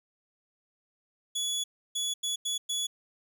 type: tone bursts at uneven times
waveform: 25% pulse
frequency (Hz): 3400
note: G#7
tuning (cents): +40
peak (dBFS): -25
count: 5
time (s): 1.35-1.64 / 1.95-2.14 / 2.23-2.36 / 2.45-2.58 / 2.69-2.87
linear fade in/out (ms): 10
effects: none